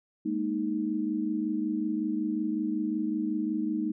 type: chord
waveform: sine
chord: Ab suspended second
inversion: none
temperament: equal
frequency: 207.7 / 233.1 / 311.1 Hz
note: Ab3 / Bb3 / Eb4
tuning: 0 / 0 / 0 cents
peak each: -33 / -33 / -29 dBFS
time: 0.25-3.92 s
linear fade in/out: 10 ms
effects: none